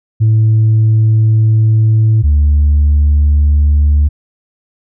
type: tone pair in turn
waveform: sine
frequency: 110 / 73.42 Hz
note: A2 / D2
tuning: 0 / 0 cents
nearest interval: perfect fifth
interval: 700 cents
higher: first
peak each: -4 dBFS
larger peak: neither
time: 0.2-2.23 / 2.23-4.09 s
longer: first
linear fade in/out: 20 ms
effects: tanh soft clip ceiling -4 dBFS